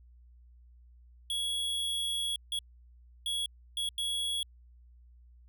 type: tone bursts at uneven times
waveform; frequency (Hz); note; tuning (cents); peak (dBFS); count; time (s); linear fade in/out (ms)
square; 3343; G#7; +11; -31; 5; 1.3-2.36 / 2.52-2.59 / 3.26-3.46 / 3.77-3.89 / 3.98-4.43; 2
effects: added 60 Hz sine -54 dBFS peak until 5.48 s